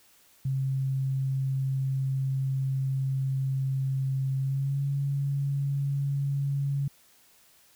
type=tone with pitch glide; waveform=sine; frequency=134 to 139.85 Hz; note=C3 to C#3; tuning=+42 to +16 cents; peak=-25 dBFS; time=0.45-6.88 s; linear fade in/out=5 ms; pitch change=+74 cents; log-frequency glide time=4.38-4.83 s; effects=white hiss -60 dBFS RMS until 7.75 s